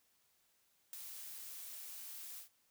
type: noise with ADSR envelope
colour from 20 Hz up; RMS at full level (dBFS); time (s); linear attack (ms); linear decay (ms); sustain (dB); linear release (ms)
blue; -42; 0.93-2.49; 3; 6; -7; 110
effects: white hiss -75 dBFS RMS until 2.7 s